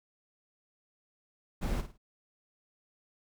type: noise with echo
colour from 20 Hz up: brown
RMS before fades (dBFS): -32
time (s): 1.61-1.82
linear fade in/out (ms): 20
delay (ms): 53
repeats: 3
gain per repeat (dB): -10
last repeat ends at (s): 1.979
effects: none